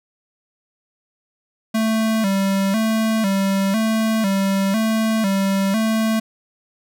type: tone with vibrato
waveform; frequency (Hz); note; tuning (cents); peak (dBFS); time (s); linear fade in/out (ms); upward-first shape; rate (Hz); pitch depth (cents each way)
square; 207.7; G#3; 0; -17; 1.74-6.2; 10; square; 1; 110
effects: none